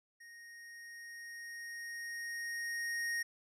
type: tone with level ramp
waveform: square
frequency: 1864.7 Hz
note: A#6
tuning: in tune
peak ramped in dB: -53 to -34 dBFS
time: 0.2-3.23 s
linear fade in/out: 10 ms
effects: low-pass 12000 Hz 12 dB/octave